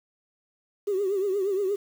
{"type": "tone with vibrato", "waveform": "sine", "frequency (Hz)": 392, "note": "G4", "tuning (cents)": 0, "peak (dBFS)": -22, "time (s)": [0.87, 1.76], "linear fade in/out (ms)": 10, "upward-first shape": "triangle", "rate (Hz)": 8.5, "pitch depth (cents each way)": 120, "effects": ["tanh soft clip ceiling -19 dBFS", "8-bit"]}